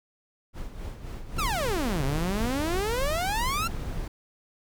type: noise with tremolo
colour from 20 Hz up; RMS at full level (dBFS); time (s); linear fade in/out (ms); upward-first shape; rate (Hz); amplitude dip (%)
brown; -34; 0.53-2.83; 50; sine; 3.8; 60
type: noise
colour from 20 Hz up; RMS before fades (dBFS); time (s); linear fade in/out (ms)
brown; -32; 1.36-4.08; 5
type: exponential two-way sweep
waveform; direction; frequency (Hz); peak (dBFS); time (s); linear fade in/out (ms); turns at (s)
sawtooth; down then up; 1396.9 to 130 to 1396.9; -23; 1.38-3.68; 10; 2.04
effects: none